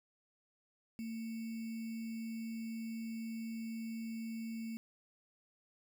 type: tone with sample-and-hold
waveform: sine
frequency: 226 Hz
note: A3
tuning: 47 cents sharp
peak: -39 dBFS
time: 0.99-4.77 s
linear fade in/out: 0 ms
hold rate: 2450 Hz
effects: none